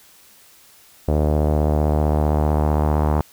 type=tone with low-pass filter sweep; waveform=sawtooth; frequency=75.5 Hz; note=D2; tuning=48 cents sharp; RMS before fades=-18 dBFS; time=1.08-3.21 s; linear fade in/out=0 ms; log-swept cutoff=590 to 940 Hz; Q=2.2; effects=white hiss -50 dBFS RMS until 3.32 s